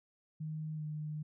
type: tone with pitch glide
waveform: sine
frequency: 155.56 to 152.27 Hz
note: D#3 to D#3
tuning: 0 to -37 cents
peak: -37 dBFS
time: 0.4-1.23 s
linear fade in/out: 10 ms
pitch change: -37 cents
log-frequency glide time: 0.75-0.83 s
effects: none